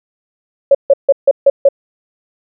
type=tone bursts; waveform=sine; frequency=554.4 Hz; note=C#5; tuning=in tune; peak=-3 dBFS; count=6; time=0.71-1.688 s; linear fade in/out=5 ms; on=38 ms; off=150 ms; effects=none